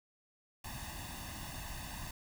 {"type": "noise with comb filter", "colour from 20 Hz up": "pink", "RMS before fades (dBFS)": -44, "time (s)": [0.64, 2.11], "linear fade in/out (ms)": 5, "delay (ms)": 1.1, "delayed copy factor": 0.85, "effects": []}